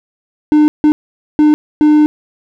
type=tone bursts at uneven times; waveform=triangle; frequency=301.7 Hz; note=D4; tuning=47 cents sharp; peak=-3 dBFS; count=4; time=0.52-0.68 / 0.84-0.92 / 1.39-1.54 / 1.81-2.06 s; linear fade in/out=0 ms; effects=none